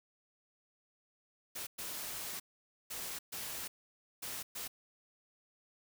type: noise bursts at uneven times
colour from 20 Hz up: white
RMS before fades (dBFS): -42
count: 6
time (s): 1.55-1.67 / 1.78-2.4 / 2.9-3.19 / 3.32-3.68 / 4.22-4.43 / 4.55-4.68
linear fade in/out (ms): 10
effects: none